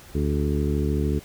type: harmonic tone with a mistuned harmonic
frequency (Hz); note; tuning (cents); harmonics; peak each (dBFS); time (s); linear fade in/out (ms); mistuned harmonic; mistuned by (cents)
73.42; D2; 0; 1 / 2 / 3 / 4 / 5 / 6; -24 / -27 / -29 / -30 / -31 / -32; 0.14-1.2; 20; 6; -32
effects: pink hiss -47 dBFS RMS until 1.24 s